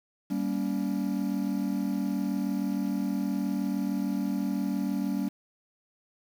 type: chord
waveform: triangle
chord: G diminished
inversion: none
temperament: just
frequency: 196 / 235.2 / 282.2 Hz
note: G3 / Bb3 / Db4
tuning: 0 / +16 / +31 cents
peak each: -28 / -31 / -29 dBFS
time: 0.3-5.29 s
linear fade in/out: 10 ms
effects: 8-bit